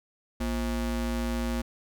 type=ring-modulated tone; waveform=square; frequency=146.83 Hz; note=D3; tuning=in tune; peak=-25 dBFS; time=0.4-1.62 s; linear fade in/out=10 ms; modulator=89.8 Hz; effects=none